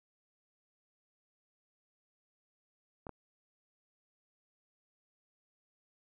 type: clicks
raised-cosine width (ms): 1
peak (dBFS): -29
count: 2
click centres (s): 3.068 / 3.093
effects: none